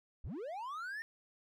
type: linear sweep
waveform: triangle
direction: up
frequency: 32.64 to 1842 Hz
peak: -38 dBFS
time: 0.24-1.02 s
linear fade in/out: 0 ms
effects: none